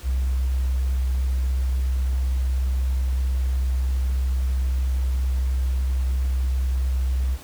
sine tone, 64.5 Hz, C2, 24 cents flat, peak -18 dBFS, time 0.03-7.38 s, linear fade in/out 50 ms, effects tanh soft clip ceiling -16 dBFS + pink hiss -44 dBFS RMS until 7.43 s

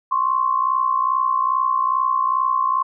sine tone pair together, 1049 / 1111.4 Hz, C6 / C#6, +4 / +4 cents, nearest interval minor second, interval 100 cents, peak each -18 / -21 dBFS, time 0.11-2.83 s, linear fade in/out 10 ms, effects none

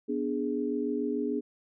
sine chord, G# diminished, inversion first, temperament equal, 246.9 / 293.7 / 415.3 Hz, B3 / D4 / G#4, 0 / 0 / 0 cents, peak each -32 dBFS, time 0.08-1.41 s, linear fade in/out 20 ms, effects none

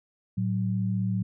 sine tone pair together, 111.7 / 187.1 Hz, A2 / F#3, +27 / +20 cents, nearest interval major sixth, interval 893 cents, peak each -27 dBFS, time 0.37-1.23 s, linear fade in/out 10 ms, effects none

